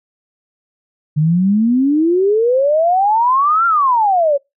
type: exponential two-way sweep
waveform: sine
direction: up then down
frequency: 146.83 to 1396.9 to 545 Hz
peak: -10 dBFS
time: 1.16-4.38 s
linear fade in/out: 20 ms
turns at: 3.66 s
effects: noise-tail reverb RT60 0.2 s tail -26 dB re dry